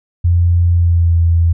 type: tone with pitch glide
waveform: sine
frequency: 86.6 to 84.13 Hz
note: F2 to E2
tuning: -14 to +36 cents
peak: -8 dBFS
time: 0.24-1.53 s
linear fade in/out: 10 ms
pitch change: -50 cents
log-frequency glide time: 0.71-1.16 s
effects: none

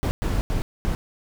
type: noise bursts at uneven times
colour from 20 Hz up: brown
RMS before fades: -23 dBFS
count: 4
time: 0.03-0.11 / 0.22-0.41 / 0.5-0.62 / 0.85-0.95 s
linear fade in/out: 0 ms
effects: none

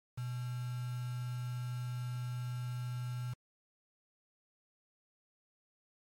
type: tone with quantisation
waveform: sine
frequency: 123.47 Hz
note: B2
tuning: in tune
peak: -36 dBFS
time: 0.17-3.34 s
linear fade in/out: 10 ms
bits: 8
effects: MP3 64 kbps

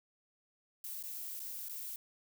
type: noise with dropouts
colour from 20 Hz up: violet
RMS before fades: -43 dBFS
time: 0.84-1.96 s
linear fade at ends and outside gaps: 2 ms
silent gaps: 1.028-1.036 / 1.395-1.4 / 1.686-1.694 s
effects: none

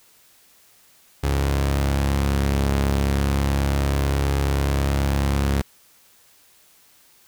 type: tone pair together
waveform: sawtooth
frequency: 69.3 / 104.11 Hz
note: C#2 / G#2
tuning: 0 / +5 cents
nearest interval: perfect fifth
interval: 705 cents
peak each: -15 / -24 dBFS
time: 1.23-5.62 s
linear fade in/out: 10 ms
effects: white hiss -55 dBFS RMS until 7.27 s

